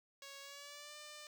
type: tone with pitch glide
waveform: 5% pulse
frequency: 554.4 to 597.6 Hz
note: C#5 to D5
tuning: 0 to +30 cents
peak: -39 dBFS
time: 0.22-1.27 s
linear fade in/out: 2 ms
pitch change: +130 cents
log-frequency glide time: 0.41-0.96 s
effects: none